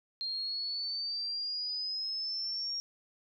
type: exponential sweep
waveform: sine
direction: up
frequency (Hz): 4186 to 5590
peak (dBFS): -33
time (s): 0.21-2.8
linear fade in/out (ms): 0
effects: none